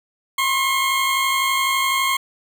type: tone pair together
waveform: 20% pulse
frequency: 1025.1 / 1077 Hz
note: C6 / C6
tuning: -36 / +50 cents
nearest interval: minor second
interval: 86 cents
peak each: -22 / -13 dBFS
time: 0.38-2.17 s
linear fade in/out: 5 ms
effects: none